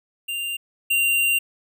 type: tone pair in turn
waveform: square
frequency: 2787 / 2773 Hz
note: F7 / F7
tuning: -4 / -13 cents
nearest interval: unison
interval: 9 cents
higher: first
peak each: -26 / -18 dBFS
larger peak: second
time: 0.28-0.57 / 0.9-1.39 s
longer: second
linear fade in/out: 10 ms
effects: none